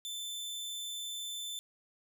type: tone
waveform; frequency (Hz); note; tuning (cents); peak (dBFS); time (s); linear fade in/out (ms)
sawtooth; 3534; A7; +7; -35; 0.05-1.59; 0
effects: none